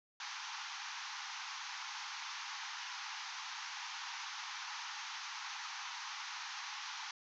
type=band-pass noise; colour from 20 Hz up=pink; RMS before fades=-45 dBFS; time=0.2-7.11 s; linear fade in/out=2 ms; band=810 to 6500 Hz; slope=96 dB/octave; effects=none